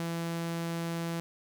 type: tone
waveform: sawtooth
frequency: 167.6 Hz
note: E3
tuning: 29 cents sharp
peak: -28 dBFS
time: 0-1.2 s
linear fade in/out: 0 ms
effects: none